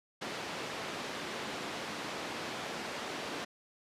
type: band-pass noise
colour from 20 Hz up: pink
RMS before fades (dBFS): -40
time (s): 0.21-3.45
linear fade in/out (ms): 10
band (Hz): 250 to 4600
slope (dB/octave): 12
effects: resampled to 32000 Hz